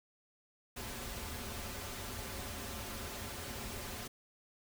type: noise with comb filter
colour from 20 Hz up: pink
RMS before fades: -43 dBFS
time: 0.76-4.08 s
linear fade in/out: 10 ms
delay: 6.3 ms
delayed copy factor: -0.65
effects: none